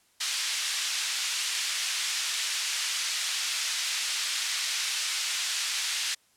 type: band-pass noise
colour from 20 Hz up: white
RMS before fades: -30 dBFS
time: 0.2-6.15 s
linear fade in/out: 10 ms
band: 2000 to 6100 Hz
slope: 12 dB/octave
effects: white hiss -65 dBFS RMS until 6.36 s + low-pass 11000 Hz 12 dB/octave